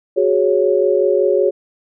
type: chord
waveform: sine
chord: F# suspended second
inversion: none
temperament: equal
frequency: 370 / 415.3 / 554.4 Hz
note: F#4 / G#4 / C#5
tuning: 0 / 0 / 0 cents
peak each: -16 dBFS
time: 0.16-1.51 s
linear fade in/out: 20 ms
effects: none